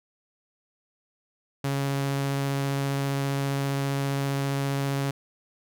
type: tone with vibrato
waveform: sawtooth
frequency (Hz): 138.59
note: C#3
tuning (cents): 0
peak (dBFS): -21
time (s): 1.64-5.11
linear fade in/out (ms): 5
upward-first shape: triangle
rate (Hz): 15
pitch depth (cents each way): 9
effects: none